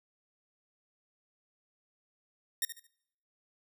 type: tone with echo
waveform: 5% pulse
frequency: 1851 Hz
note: A#6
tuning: 13 cents flat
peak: -18 dBFS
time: 2.62-2.65 s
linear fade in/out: 2 ms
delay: 73 ms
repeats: 3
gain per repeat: -11 dB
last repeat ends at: 2.869 s
effects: noise-tail reverb RT60 0.7 s tail -24 dB re dry